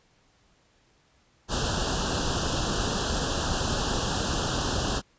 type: band-stop noise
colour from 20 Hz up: pink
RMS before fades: -27 dBFS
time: 1.48-5.02 s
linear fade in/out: 50 ms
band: 1700 to 2700 Hz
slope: 96 dB/octave
effects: pink hiss -64 dBFS RMS until 5.18 s + resampled to 16000 Hz